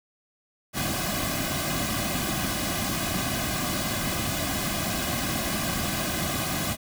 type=noise with comb filter; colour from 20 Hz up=pink; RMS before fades=-28 dBFS; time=0.73-6.77 s; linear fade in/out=50 ms; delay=2.2 ms; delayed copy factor=-0.8; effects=none